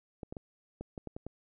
clicks, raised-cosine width 2 ms, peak -27 dBFS, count 8, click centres 0.232 / 0.325 / 0.368 / 0.81 / 0.978 / 1.073 / 1.165 / 1.266 s, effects none

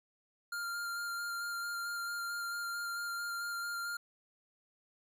square tone with vibrato, 1396.9 Hz, F6, in tune, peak -37 dBFS, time 0.52-3.97 s, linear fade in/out 5 ms, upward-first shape square, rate 4.5 Hz, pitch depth 10 cents each way, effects none

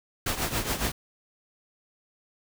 pink noise with tremolo, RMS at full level -26 dBFS, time 0.26-0.92 s, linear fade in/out 5 ms, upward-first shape triangle, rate 7.2 Hz, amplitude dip 75%, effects none

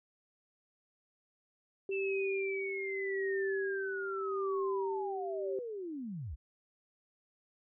sine tone with tremolo, 389.1 Hz, G4, 13 cents flat, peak -31 dBFS, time 1.89-5.59 s, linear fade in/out 2 ms, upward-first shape sine, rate 0.82 Hz, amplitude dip 50%
sine linear sweep, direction down, 2670 to 52.4 Hz, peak -38 dBFS, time 1.91-6.36 s, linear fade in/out 20 ms
effects none

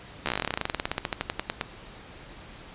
slowing click train, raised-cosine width 0.3 ms, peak -10 dBFS, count 30, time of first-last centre 0.26-1.612 s, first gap 13 ms, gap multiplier 1.08, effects pink hiss -46 dBFS RMS until 2.74 s + resampled to 8000 Hz

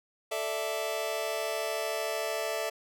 sawtooth chord, A suspended fourth, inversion none, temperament just, 440 / 586.7 / 660 Hz, A4 / D5 / E5, 0 / -2 / +2 cents, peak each -32 / -32 / -29 dBFS, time 0.31-2.7 s, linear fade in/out 10 ms, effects none

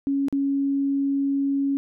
sine tone with dropouts, 277.2 Hz, C#4, in tune, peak -20 dBFS, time 0.07-1.77 s, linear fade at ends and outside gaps 0 ms, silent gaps 0.284-0.326 s, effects none

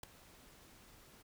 pink noise with ADSR envelope, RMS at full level -41 dBFS, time 0.03-1.23 s, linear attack 5 ms, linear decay 4 ms, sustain -20 dB, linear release 19 ms, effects none

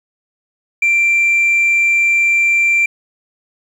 sine tone, 2358 Hz, D7, 6 cents sharp, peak -8 dBFS, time 0.82-2.86 s, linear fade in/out 5 ms, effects tanh soft clip ceiling -8 dBFS + 7-bit

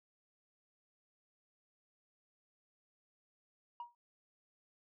sine tone with exponential decay, 953 Hz, A#5, 38 cents sharp, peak -37 dBFS, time 3.8-3.95 s, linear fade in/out 2 ms, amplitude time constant 31 ms, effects tanh soft clip ceiling -39 dBFS

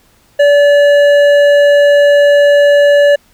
sine tone with hard clipping, 576 Hz, D5, 34 cents flat, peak -6 dBFS, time 0.39-3.16 s, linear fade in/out 10 ms, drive 9 dB, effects pink hiss -50 dBFS RMS until 3.33 s

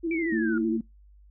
sine tone with vibrato, 329.6 Hz, E4, in tune, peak -25 dBFS, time 0.03-0.78 s, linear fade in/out 20 ms, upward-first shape square, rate 13 Hz, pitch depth 46 cents each way
sine exponential sweep, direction down, 2353 to 1400 Hz, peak -31 dBFS, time 0.11-0.58 s, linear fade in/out 2 ms
sine tone, 226.1 Hz, A3, 47 cents sharp, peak -26 dBFS, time 0.32-0.81 s, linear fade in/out 5 ms
effects noise-tail reverb RT60 0.2 s tail -26 dB re dry + added 50 Hz sine -51 dBFS peak until 1.3 s

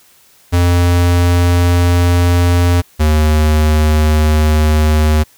square tone pair in turn, 87.7 / 76.87 Hz, F2 / D#2, +8 / -20 cents, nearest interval major second, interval 228 cents, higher first, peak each -9 dBFS, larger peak neither, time 0.52-2.82 / 2.99-5.24 s, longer first, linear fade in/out 20 ms, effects white hiss -48 dBFS RMS until 5.37 s

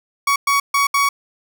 30% pulse tone bursts at uneven times, 1123 Hz, C#6, 22 cents sharp, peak -11 dBFS, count 4, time 0.27-0.36 / 0.47-0.6 / 0.74-0.87 / 0.94-1.09 s, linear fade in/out 5 ms, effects none

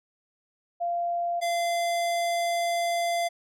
sine / square tone pair in turn, 692 / 687.2 Hz, F5 / F5, -16 / -28 cents, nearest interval unison, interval 12 cents, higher first, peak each -25 dBFS, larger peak neither, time 0.8-1.41 / 1.41-3.29 s, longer second, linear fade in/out 20 ms, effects low-pass 12000 Hz 12 dB/octave

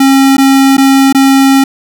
square tone with dropouts, 270.7 Hz, C#4, 41 cents flat, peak -4 dBFS, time 0-1.64 s, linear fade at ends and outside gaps 5 ms, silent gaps 0.369-0.38 / 0.769-0.779 / 1.127-1.147 s, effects none

